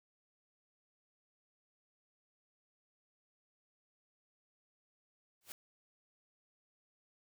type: noise with exponential growth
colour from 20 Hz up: white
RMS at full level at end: -43 dBFS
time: 5.41-5.52 s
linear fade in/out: 1 ms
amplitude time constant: 22 ms
effects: none